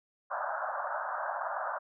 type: band-pass noise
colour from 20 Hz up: pink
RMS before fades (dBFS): -35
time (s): 0.3-1.79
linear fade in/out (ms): 20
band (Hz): 580 to 1600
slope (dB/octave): 96
effects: none